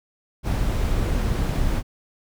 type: noise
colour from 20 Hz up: brown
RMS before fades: -22 dBFS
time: 0.43-1.83 s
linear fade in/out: 50 ms
effects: none